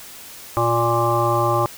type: harmonic tone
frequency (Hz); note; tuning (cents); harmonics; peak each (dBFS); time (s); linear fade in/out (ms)
117.3; A#2; +11; 1 / 3 / 5 / 7 / 9 / 10; -23 / -23 / -23 / -23 / -23 / -23; 0.57-1.66; 0
effects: white hiss -39 dBFS RMS until 1.77 s